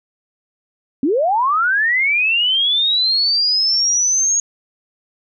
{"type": "linear sweep", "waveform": "sine", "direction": "up", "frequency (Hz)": [246.9, 6645], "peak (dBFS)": -13, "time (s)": [1.03, 4.4], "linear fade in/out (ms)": 2, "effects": []}